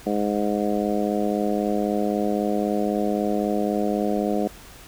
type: harmonic tone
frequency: 103.83 Hz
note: G#2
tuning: in tune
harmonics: 2 / 3 / 4 / 5 / 6 / 7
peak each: -25 / -27 / -28 / -29 / -30 / -30 dBFS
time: 0.06-4.48 s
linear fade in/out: 10 ms
effects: added 50 Hz sine -49 dBFS peak until 4.87 s + pink hiss -45 dBFS RMS until 4.87 s